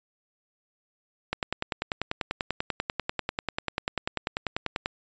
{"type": "click train", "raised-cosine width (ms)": 0.3, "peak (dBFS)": -11, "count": 37, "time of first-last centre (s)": [1.33, 4.859], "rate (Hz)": 10.2, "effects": ["resampled to 16000 Hz"]}